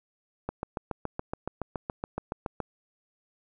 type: click train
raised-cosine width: 1 ms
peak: -17 dBFS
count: 16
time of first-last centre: 0.49-2.603 s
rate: 7.1 Hz
effects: none